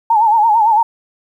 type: tone with vibrato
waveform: sine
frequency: 880 Hz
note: A5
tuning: in tune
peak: -8 dBFS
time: 0.1-0.83 s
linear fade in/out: 5 ms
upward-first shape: sine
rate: 8.9 Hz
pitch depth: 100 cents each way
effects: 8-bit